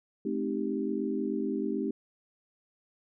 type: chord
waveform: sine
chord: A half-diminished seventh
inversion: none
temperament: equal with one note detuned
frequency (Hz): 214.9 / 261.6 / 311.1 / 392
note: A3 / C4 / Eb4 / G4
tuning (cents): -41 / 0 / 0 / 0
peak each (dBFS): -34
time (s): 0.25-1.91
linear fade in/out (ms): 5
effects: none